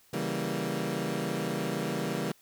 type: chord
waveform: 20% pulse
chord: C# diminished seventh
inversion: none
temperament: equal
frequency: 138.59 / 164.81 / 196 / 233.1 Hz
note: C#3 / E3 / G3 / Bb3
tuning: 0 / 0 / 0 / 0 cents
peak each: -32 / -30 / -30 / -31 dBFS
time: 0.13-2.32 s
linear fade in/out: 5 ms
effects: white hiss -62 dBFS RMS until 2.41 s